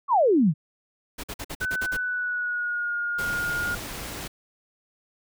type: exponential sweep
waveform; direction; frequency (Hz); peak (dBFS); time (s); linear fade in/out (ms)
sine; down; 1174.7 to 137.7; -16; 0.08-0.54; 50
type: noise bursts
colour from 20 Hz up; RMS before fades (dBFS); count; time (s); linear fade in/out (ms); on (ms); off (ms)
pink; -34; 8; 1.18-1.971; 10; 56; 49
type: tone with pitch glide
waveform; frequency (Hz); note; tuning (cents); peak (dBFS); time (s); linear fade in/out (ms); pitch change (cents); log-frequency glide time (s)
sine; 1505 to 1424.6; F#6 to F6; +29 to +34; -25; 1.61-3.75; 5; -95; 1.84-2.95
type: noise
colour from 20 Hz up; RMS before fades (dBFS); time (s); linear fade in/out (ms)
pink; -35; 3.18-4.28; 10
effects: none